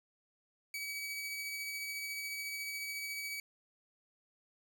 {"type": "tone with tremolo", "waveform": "sawtooth", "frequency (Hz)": 2278, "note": "C#7", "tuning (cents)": 47, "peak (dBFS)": -34, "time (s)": [0.74, 3.4], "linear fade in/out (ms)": 2, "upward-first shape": "triangle", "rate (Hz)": 14, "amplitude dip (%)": 30, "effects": []}